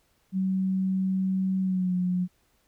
sine tone with pitch glide, 189.2 to 180.66 Hz, F#3 to F#3, +39 to -41 cents, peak -23 dBFS, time 0.32-2.28 s, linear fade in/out 50 ms, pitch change -80 cents, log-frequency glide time 1.61-1.95 s, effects pink hiss -68 dBFS RMS until 2.67 s

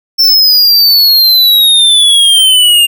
square exponential sweep, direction down, 5400 to 2794 Hz, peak -4 dBFS, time 0.18-2.87 s, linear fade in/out 20 ms, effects none

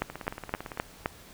two click trains, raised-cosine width 0.5 ms, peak -12 / -22 dBFS, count 5 / 13, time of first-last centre 0.02-1.059 / 0.1-0.774 s, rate 3.85 / 17.8 Hz, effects pink hiss -51 dBFS RMS until 1.33 s

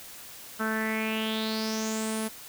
sawtooth tone with low-pass filter sweep, 219.6 Hz, A3, 3 cents flat, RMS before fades -30 dBFS, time 0.59-2.29 s, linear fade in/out 20 ms, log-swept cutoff 1400 to 11000 Hz, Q 6, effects white hiss -45 dBFS RMS until 2.48 s

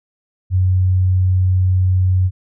sine tone, 92.5 Hz, F#2, in tune, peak -11 dBFS, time 0.5-2.31 s, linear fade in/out 50 ms, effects none

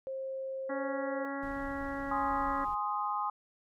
sine tone, 532 Hz, C5, 29 cents sharp, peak -35 dBFS, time 0.07-1.25 s, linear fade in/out 0 ms
harmonic tone, 277.2 Hz, C#4, in tune, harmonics 1 / 2 / 3 / 4 / 5 / 6 / 7, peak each -38 / -41 / -43 / -44 / -45 / -46 / -46 dBFS, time 0.69-2.65 s, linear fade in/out 10 ms
brown noise, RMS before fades -47 dBFS, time 1.42-2.75 s, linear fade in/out 10 ms
sine chord, Ab major, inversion none, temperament equal, 830.6 / 1046.5 / 1244.5 Hz, Ab5 / C6 / Eb6, 0 / 0 / 0 cents, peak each -35 dBFS, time 2.11-3.3 s, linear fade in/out 5 ms
effects none

